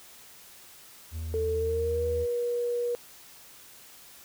triangle tone, 80.7 Hz, E2, 36 cents flat, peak -30 dBFS, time 1.11-2.27 s, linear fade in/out 50 ms
sine tone with pitch glide, 443.2 to 480.5 Hz, A4 to B4, +13 to -48 cents, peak -26 dBFS, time 1.34-2.95 s, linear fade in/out 0 ms, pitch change +139 cents, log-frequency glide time 1.54-2.06 s
effects white hiss -51 dBFS RMS until 4.24 s

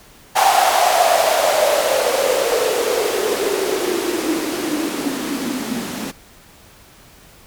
blue noise with band-pass filter sweep, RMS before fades -18 dBFS, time 0.35-6.12 s, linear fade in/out 20 ms, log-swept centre 800 to 220 Hz, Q 7.5, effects pink hiss -46 dBFS RMS until 7.46 s

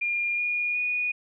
sine tone with pitch steps, 2409 / 2436 / 2462 Hz, D7 / D#7 / D#7, +43 / -37 / -19 cents, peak -24 dBFS, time 0.01-1.12 s, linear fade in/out 10 ms, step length 370 ms, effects none

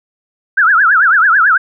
sine tone with vibrato, 1478 Hz, F#6, 2 cents flat, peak -6 dBFS, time 0.57-1.58 s, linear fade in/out 10 ms, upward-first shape triangle, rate 9.1 Hz, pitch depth 280 cents each way, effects none

